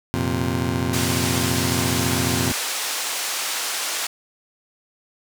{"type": "chord", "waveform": "20% pulse", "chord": "F suspended fourth", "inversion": "none", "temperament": "just", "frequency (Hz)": [87.31, 116.41, 130.96], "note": ["F2", "Bb2", "C3"], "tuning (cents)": [0, -2, 2], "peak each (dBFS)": -21, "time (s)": [0.14, 2.52], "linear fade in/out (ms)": 0}
{"type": "band-pass noise", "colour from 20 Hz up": "white", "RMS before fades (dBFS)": -26, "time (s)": [0.93, 4.07], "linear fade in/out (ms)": 5, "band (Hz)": [530, 8500], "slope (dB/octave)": 12}
{"effects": []}